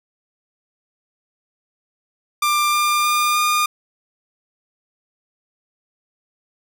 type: tone with pitch steps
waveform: sawtooth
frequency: 1189 / 1197.3 / 1205.6 / 1214 Hz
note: D6 / D6 / D6 / D#6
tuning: +21 / +33 / +45 / -43 cents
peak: -12 dBFS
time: 2.42-3.66 s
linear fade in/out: 5 ms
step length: 310 ms
effects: none